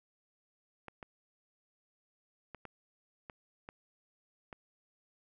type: clicks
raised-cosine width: 0.5 ms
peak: -30 dBFS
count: 7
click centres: 0.883 / 1.028 / 2.547 / 2.653 / 3.298 / 3.689 / 4.528 s
effects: none